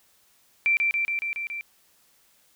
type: tone with echo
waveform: sine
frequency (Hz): 2349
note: D7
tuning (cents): 0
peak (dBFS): -18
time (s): 0.66-0.77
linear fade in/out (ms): 0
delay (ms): 140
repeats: 6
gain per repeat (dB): -2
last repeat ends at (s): 1.61
effects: white hiss -62 dBFS RMS until 2.55 s